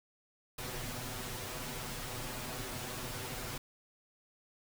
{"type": "noise with comb filter", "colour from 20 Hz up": "pink", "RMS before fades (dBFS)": -41, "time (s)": [0.58, 3.58], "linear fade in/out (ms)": 5, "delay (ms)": 8, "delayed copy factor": 1, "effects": []}